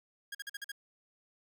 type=tone bursts; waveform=sawtooth; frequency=1635 Hz; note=G#6; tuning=28 cents flat; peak=-35 dBFS; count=6; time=0.32-0.718 s; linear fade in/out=5 ms; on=28 ms; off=46 ms; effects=none